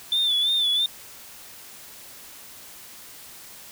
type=tone with vibrato; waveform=triangle; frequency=3520 Hz; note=A7; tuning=in tune; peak=-17 dBFS; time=0.12-0.86 s; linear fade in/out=2 ms; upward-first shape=sine; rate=3 Hz; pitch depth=65 cents each way; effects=tanh soft clip ceiling -15 dBFS + white hiss -44 dBFS RMS until 3.71 s

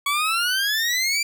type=exponential sweep; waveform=20% pulse; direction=up; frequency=1119 to 2370 Hz; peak=-15 dBFS; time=0.06-1.23 s; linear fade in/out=5 ms; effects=none

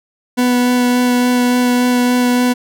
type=tone with vibrato; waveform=40% pulse; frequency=246.9 Hz; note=B3; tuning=in tune; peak=-10 dBFS; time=0.37-2.54 s; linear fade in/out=20 ms; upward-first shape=sine; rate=3.5 Hz; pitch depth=9 cents each way; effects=none

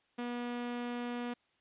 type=tone; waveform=sawtooth; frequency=241.9 Hz; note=B3; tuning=36 cents flat; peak=-32 dBFS; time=0.18-1.34 s; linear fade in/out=10 ms; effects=white hiss -73 dBFS RMS until 1.6 s + resampled to 8000 Hz

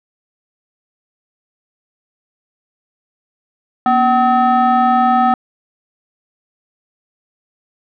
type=tone with frequency modulation; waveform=sine; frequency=760 Hz; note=F#5; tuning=46 cents sharp; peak=-8 dBFS; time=3.86-5.34 s; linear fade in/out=2 ms; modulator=520 Hz; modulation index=0.96; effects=tanh soft clip ceiling -6 dBFS

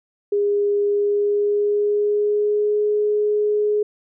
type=tone with pitch glide; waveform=sine; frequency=408.3 to 419.1 Hz; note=G#4 to G#4; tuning=-29 to +16 cents; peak=-16 dBFS; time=0.32-3.83 s; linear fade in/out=5 ms; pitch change=+45 cents; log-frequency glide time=0.85-2.83 s; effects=none

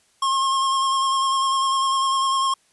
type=tone with vibrato; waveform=square; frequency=1074 Hz; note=C6; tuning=45 cents sharp; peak=-19 dBFS; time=0.22-2.54 s; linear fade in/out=5 ms; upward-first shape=square; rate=10 Hz; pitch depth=17 cents each way; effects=white hiss -61 dBFS RMS until 2.72 s + resampled to 24000 Hz

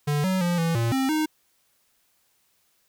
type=tone with pitch steps; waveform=square; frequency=146.6 / 187.4 / 174.5 / 165.9 / 116 / 265.5 / 310 Hz; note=D3 / F#3 / F3 / E3 / A#2 / C4 / D#4; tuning=-3 / +22 / -1 / +11 / -8 / +25 / -6 cents; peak=-22 dBFS; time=0.07-1.26 s; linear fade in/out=10 ms; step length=170 ms; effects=white hiss -67 dBFS RMS until 2.88 s

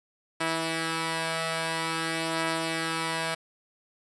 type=tone pair together; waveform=5% pulse; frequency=163.2 / 325.9 Hz; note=E3 / E4; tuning=-17 / -20 cents; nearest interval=octave; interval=1197 cents; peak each=-19 dBFS; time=0.4-3.35 s; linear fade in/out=10 ms; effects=resampled to 24000 Hz

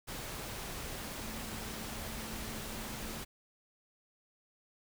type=tone in noise; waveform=sine; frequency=220.7 Hz; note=A3; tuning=5 cents sharp; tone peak=-48 dBFS; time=1.21-3.22 s; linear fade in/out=20 ms; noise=pink; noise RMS=-42 dBFS; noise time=0.07-3.25 s; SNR=-9 dB; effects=none

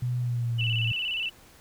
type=tone with pitch glide; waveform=sine; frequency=123.47 to 114.54 Hz; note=B2 to A#2; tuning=0 to -30 cents; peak=-25 dBFS; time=0.02-0.92 s; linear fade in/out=5 ms; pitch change=-130 cents; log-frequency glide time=0.17-0.7 s
type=tone with vibrato; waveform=sine; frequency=2815 Hz; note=F7; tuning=13 cents sharp; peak=-27 dBFS; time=0.58-1.3 s; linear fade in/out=20 ms; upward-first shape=square; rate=17 Hz; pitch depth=83 cents each way
effects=pink hiss -54 dBFS RMS until 1.6 s

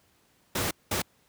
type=noise bursts at uneven times; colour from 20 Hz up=pink; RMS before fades=-28 dBFS; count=2; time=0.55-0.71 / 0.91-1.02 s; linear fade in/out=5 ms; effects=pink hiss -65 dBFS RMS until 1.28 s + high-pass 80 Hz 12 dB/octave

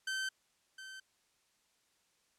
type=tone with echo; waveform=sawtooth; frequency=1544 Hz; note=G6; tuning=27 cents flat; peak=-31 dBFS; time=0.07-0.29 s; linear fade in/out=5 ms; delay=710 ms; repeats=1; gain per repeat=-12 dB; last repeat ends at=1 s; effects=white hiss -74 dBFS RMS until 2.38 s + low-pass 9000 Hz 12 dB/octave

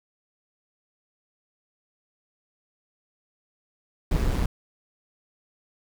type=noise with amplitude modulation; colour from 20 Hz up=brown; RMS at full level=-21 dBFS; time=4.11-4.46 s; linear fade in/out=5 ms; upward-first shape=sine; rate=128 Hz; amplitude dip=55%; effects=none

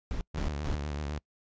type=noise bursts; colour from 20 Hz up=brown; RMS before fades=-32 dBFS; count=3; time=0.11-0.747 s; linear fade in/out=0 ms; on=99 ms; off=170 ms
type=tone with vibrato; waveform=sawtooth; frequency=73.42 Hz; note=D2; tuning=in tune; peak=-29 dBFS; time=0.34-1.19 s; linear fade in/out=10 ms; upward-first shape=triangle; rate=7.9 Hz; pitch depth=92 cents each way
effects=noise-tail reverb RT60 0.1 s tail -25 dB re dry + resampled to 16000 Hz

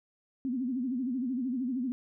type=tone with vibrato; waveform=sine; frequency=253.1 Hz; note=B3; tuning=43 cents sharp; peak=-29 dBFS; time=0.45-1.92 s; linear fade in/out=0 ms; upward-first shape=sine; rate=13 Hz; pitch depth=130 cents each way; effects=none

